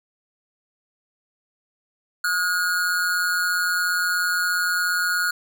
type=tone with amplitude modulation; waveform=square; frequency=1443 Hz; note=F#6; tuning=44 cents flat; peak=-18 dBFS; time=2.24-5.31 s; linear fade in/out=5 ms; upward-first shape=sine; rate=177 Hz; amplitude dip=60%; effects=none